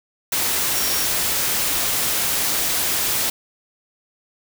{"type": "tone in noise", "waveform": "sine", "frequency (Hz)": 5588, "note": "F8", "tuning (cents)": 0, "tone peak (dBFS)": -27, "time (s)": [0.75, 1.05], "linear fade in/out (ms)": 5, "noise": "white", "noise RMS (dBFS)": -21, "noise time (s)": [0.32, 3.3], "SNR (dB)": -9, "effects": []}